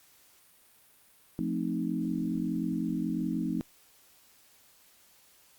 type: chord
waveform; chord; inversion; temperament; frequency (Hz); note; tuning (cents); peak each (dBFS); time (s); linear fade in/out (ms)
sine; F dominant seventh; none; equal; 174.61 / 220 / 261.6 / 311.1; F3 / A3 / C4 / Eb4; 0 / 0 / 0 / 0; -34; 1.39-3.61; 0
effects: white hiss -61 dBFS RMS until 5.58 s + Opus 48 kbps